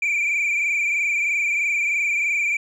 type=tone with frequency modulation; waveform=sine; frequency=2349 Hz; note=D7; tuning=in tune; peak=-16 dBFS; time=0.02-2.57 s; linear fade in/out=5 ms; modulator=23.1 Hz; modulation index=3.3; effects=tanh soft clip ceiling -18 dBFS